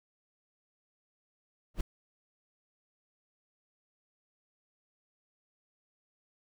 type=noise with exponential growth; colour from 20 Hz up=brown; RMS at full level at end=-25 dBFS; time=1.74-1.81 s; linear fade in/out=5 ms; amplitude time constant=15 ms; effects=none